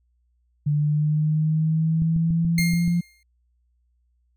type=linear sweep; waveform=sine; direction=up; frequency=146.83 to 173.3 Hz; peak=-18 dBFS; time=0.66-3.01 s; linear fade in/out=10 ms
type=click train; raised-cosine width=5 ms; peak=-19 dBFS; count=7; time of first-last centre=2.02-2.878 s; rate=6.99 Hz
type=tone with exponential decay; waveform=sawtooth; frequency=2121 Hz; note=C7; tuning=23 cents sharp; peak=-18 dBFS; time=2.58-3.23 s; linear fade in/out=2 ms; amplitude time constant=140 ms
effects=added 60 Hz sine -63 dBFS peak until 4.36 s